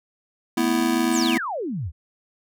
square chord, A suspended second, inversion none, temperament just, 220 / 247.5 / 330 Hz, A3 / B3 / E4, 0 / +4 / +2 cents, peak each -28 / -23 / -23 dBFS, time 0.57-1.38 s, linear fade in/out 5 ms
sine exponential sweep, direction down, 9720 to 67.3 Hz, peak -25 dBFS, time 1.11-1.92 s, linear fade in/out 50 ms
effects none

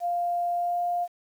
sine tone with pitch glide, 698.5 to 702.5 Hz, F5 to F5, 0 to +10 cents, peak -24 dBFS, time 0-1.08 s, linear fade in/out 50 ms, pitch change +10 cents, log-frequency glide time 0.55-0.8 s, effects 9-bit

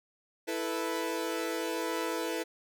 sawtooth chord, E suspended fourth, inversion none, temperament equal, 329.6 / 440 / 493.9 Hz, E4 / A4 / B4, 0 / 0 / 0 cents, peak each -31 / -33 / -32 dBFS, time 0.47-2.44 s, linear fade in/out 20 ms, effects none

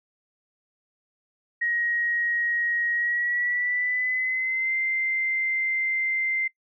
sine tone with pitch glide, 1889 to 2084 Hz, A#6 to C7, +22 to -7 cents, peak -23 dBFS, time 1.61-6.48 s, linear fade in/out 10 ms, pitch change +171 cents, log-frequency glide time 2.93-4.75 s, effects noise-tail reverb RT60 0.1 s tail -21 dB re dry

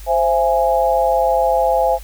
sine chord, C augmented, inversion none, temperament equal with one note detuned, 523.3 / 670.4 / 830.6 Hz, C5 / E5 / G#5, 0 / +29 / 0 cents, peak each -17 dBFS, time 0.06-1.99 s, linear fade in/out 50 ms, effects added 50 Hz sine -32 dBFS peak until 2.03 s + white hiss -43 dBFS RMS until 2.03 s

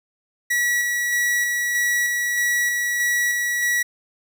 45% pulse tone with tremolo, 1933 Hz, B6, 38 cents flat, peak -18 dBFS, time 0.5-3.83 s, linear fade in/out 10 ms, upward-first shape square, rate 1.6 Hz, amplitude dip 25%, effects none

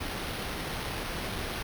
pink noise with sample-and-hold, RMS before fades -35 dBFS, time 0-1.63 s, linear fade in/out 10 ms, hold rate 7350 Hz, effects none

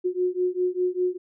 sine beating tone pair, 360.4 / 365.4 Hz, F#4 / F#4, -45 / -22 cents, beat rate 5 Hz, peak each -25 dBFS, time 0.04-1.18 s, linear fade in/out 20 ms, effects none

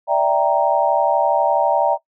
sine chord, E half-diminished seventh, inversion third, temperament equal, 587.3 / 659.3 / 784 / 932.3 Hz, D5 / E5 / G5 / Bb5, 0 / 0 / 0 / 0 cents, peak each -19 dBFS, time 0.07-1.98 s, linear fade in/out 50 ms, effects noise-tail reverb RT60 0.1 s tail -20 dB re dry

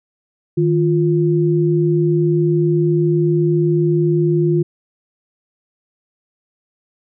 sine tone pair together, 155.29 / 349.2 Hz, D#3 / F4, -3 / 0 cents, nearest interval octave + major second, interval 1403 cents, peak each -15 dBFS, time 0.57-4.63 s, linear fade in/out 10 ms, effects none

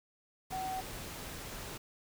sine tone in noise, 755 Hz, F#5, 35 cents sharp, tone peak -35 dBFS, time 0.52-0.81 s, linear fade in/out 10 ms, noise pink, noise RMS -44 dBFS, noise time 0.5-1.78 s, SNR +6 dB, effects none

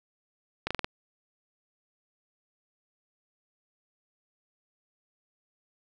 slowing click train, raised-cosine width 0.3 ms, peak -13 dBFS, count 5, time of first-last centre 0.67-0.845 s, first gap 36 ms, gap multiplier 1.13, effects none

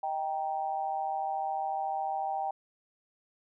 sine tone with amplitude modulation, 784 Hz, G5, in tune, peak -26 dBFS, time 0.03-2.51 s, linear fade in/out 5 ms, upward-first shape sine, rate 154 Hz, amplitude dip 80%, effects none

